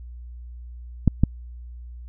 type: clicks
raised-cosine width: 5 ms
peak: -3 dBFS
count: 2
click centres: 1.077 / 1.236 s
effects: added 60 Hz sine -36 dBFS peak until 2.08 s